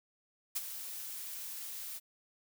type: noise with ADSR envelope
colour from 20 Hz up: blue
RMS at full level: -33 dBFS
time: 0.55-2 s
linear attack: 15 ms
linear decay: 32 ms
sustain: -10 dB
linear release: 31 ms
effects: none